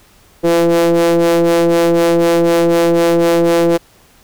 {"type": "ring-modulated tone", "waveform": "square", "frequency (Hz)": 84.2, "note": "E2", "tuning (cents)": 37, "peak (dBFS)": -7, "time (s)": [0.43, 3.78], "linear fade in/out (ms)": 20, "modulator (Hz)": 423, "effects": ["pink hiss -48 dBFS RMS until 4.23 s"]}